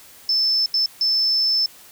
sine tone bursts at uneven times, 5274 Hz, E8, in tune, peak -16 dBFS, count 3, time 0.29-0.66 / 0.74-0.86 / 1.01-1.66 s, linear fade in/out 2 ms, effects white hiss -46 dBFS RMS until 1.91 s

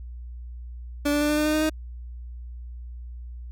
30% pulse tone with pitch steps, 290 / 293 / 296.1 / 299.2 / 302.3 / 305.5 / 308.7 / 311.9 Hz, D4 / D4 / D4 / D4 / D#4 / D#4 / D#4 / D#4, -22 / -4 / +14 / +32 / -50 / -32 / -14 / +4 cents, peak -18 dBFS, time 1.05-1.698 s, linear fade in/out 10 ms, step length 81 ms, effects added 60 Hz sine -35 dBFS peak until 3.51 s

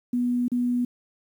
sine tone with dropouts, 244.7 Hz, B3, 16 cents flat, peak -21 dBFS, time 0.13-0.85 s, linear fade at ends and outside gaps 5 ms, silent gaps 0.482-0.517 s, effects 9-bit

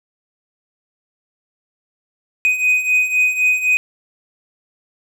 triangle beating tone pair, 2498 / 2501.9 Hz, D#7 / D#7, +6 / +9 cents, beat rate 3.9 Hz, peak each -18 / -13 dBFS, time 2.45-3.77 s, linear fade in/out 0 ms, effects none

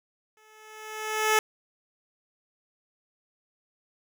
10% pulse tone with exponential growth, 432.5 Hz, A4, 30 cents flat, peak -10 dBFS, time 0.37-1.39 s, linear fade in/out 1 ms, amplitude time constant 220 ms, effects none

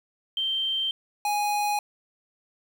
sine / square tone pair in turn, 3136 / 829.1 Hz, G7 / G#5, 0 / -3 cents, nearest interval octave + major seventh, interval 2303 cents, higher first, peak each -24 dBFS, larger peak neither, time 0.37-0.91 / 1.25-1.79 s, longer neither, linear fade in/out 2 ms, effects 9-bit

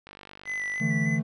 click train, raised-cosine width 0.3 ms, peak -28 dBFS, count 37, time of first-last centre 0.07-0.8 s, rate 49.3 Hz
triangle tone with vibrato, 1994 Hz, B6, 16 cents sharp, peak -27 dBFS, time 0.45-1.2 s, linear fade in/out 50 ms, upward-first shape square, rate 3.3 Hz, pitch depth 18 cents each way
triangle chord, D suspended second, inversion none, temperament equal, 146.83 / 164.81 / 220 Hz, D3 / E3 / A3, 0 / 0 / 0 cents, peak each -26 dBFS, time 0.8-1.23 s, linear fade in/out 20 ms
effects resampled to 24000 Hz

